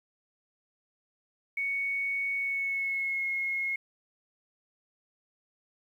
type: tone with pitch glide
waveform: sine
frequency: 2225 to 2163 Hz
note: C#7 to C#7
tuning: +6 to -43 cents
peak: -28 dBFS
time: 1.57-3.76 s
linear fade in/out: 5 ms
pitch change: -49 cents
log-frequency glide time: 2.36-3.26 s
effects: 10-bit